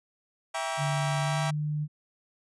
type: chord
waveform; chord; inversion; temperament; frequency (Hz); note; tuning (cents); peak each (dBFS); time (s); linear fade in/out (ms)
sawtooth; E diminished seventh; none; just; 659.3 / 791.1 / 949.3 / 1139.2; E5 / G5 / Bb5 / Db6; 0 / +16 / +31 / +47; -30 / -30 / -33 / -34; 0.54-1.51; 10
type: tone with pitch glide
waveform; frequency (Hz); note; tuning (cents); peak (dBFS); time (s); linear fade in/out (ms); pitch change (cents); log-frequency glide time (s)
sine; 145.4 to 150.18; D3 to D3; -17 to +39; -27; 0.77-1.88; 50; +56; 1.21-1.39
effects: resampled to 22050 Hz